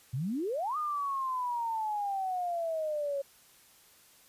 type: exponential two-way sweep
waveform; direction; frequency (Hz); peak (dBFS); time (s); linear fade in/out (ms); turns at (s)
sine; up then down; 116.54 to 1235 to 550; -30; 0.13-3.22; 10; 0.77
effects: white hiss -60 dBFS RMS until 4.28 s + resampled to 32000 Hz